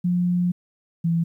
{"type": "tone pair in turn", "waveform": "sine", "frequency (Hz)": [177.4, 167.18], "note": ["F3", "E3"], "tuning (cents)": [27, 25], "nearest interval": "minor second", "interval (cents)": 102, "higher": "first", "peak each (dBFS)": -18, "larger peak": "neither", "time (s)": [[0.04, 0.52], [1.04, 1.24]], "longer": "first", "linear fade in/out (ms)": 10, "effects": ["10-bit"]}